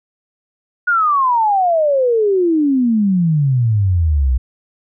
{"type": "exponential sweep", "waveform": "sine", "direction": "down", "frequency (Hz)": [1469, 60.2], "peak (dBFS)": -11, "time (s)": [0.87, 4.38], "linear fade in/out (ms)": 10, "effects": []}